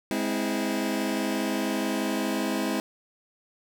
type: chord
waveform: sawtooth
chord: Ab augmented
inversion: none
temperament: just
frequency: 207.7 / 259.6 / 324.5 Hz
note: Ab3 / C4 / E4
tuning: 0 / -13 / -27 cents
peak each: -26 dBFS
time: 0.11-2.8 s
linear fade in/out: 0 ms
effects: none